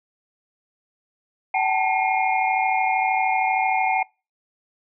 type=tone cluster; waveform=sine; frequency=762 / 864 / 897 / 2148 / 2412 Hz; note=G5 / A5 / A5 / C7 / D7; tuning=-49 / -32 / +33 / +45 / +46 cents; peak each=-21 / -26 / -29 / -26 / -28 dBFS; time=1.54-4.03 s; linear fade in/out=5 ms; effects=noise-tail reverb RT60 0.3 s tail -25 dB re dry